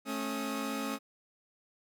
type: tone cluster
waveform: sawtooth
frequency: 218 / 273.2 / 1259 Hz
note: A3 / C#4 / D#6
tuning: -16 / -25 / +20 cents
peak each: -34 / -32 / -37 dBFS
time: 0.05-0.99 s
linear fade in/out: 50 ms
effects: none